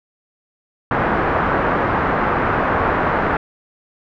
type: low-pass noise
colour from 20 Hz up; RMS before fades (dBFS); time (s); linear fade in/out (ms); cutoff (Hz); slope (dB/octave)
white; -18; 0.91-3.37; 2; 1500; 24
effects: none